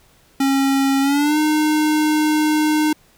square tone with pitch glide, 272.4 to 305.8 Hz, C#4 to D#4, -30 to -30 cents, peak -15 dBFS, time 0.4-2.93 s, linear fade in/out 5 ms, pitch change +200 cents, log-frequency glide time 1.01-1.38 s, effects pink hiss -54 dBFS RMS until 3.17 s

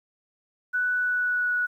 sine tone with pitch glide, 1485 to 1467.9 Hz, F#6 to F#6, +6 to -14 cents, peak -22 dBFS, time 0.73-1.67 s, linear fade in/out 20 ms, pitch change -20 cents, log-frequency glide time 0.94-1.53 s, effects 10-bit

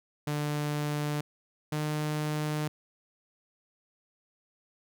sawtooth tone pair in turn, 148.2 / 151.58 Hz, D3 / D#3, +16 / -45 cents, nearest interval unison, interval 39 cents, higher second, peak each -25 / -25 dBFS, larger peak neither, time 0.27-1.21 / 1.72-2.68 s, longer second, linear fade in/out 5 ms, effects none

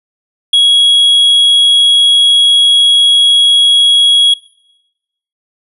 triangle tone, 3322 Hz, G#7, in tune, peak -3 dBFS, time 0.53-4.34 s, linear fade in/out 5 ms, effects noise-tail reverb RT60 1.0 s tail -22 dB re dry + resampled to 32000 Hz

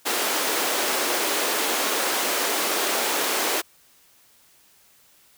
pink high-pass noise, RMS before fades -24 dBFS, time 0.05-3.62 s, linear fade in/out 20 ms, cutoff 330 Hz, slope 24 dB/octave, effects white hiss -57 dBFS RMS until 5.37 s

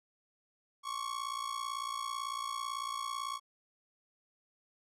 45% pulse ring-modulated tone, 1108.7 Hz, C#6, in tune, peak -33 dBFS, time 0.83-3.4 s, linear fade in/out 50 ms, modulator 29 Hz, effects low-pass 11000 Hz 12 dB/octave

